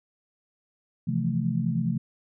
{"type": "chord", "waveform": "sine", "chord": "F major seventh", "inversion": "second", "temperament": "equal with one note detuned", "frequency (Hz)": [131.34, 164.81, 174.61, 220], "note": ["C3", "E3", "F3", "A3"], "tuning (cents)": [7, 0, 0, 0], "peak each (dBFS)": -29, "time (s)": [1.07, 1.98], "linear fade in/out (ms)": 10, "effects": []}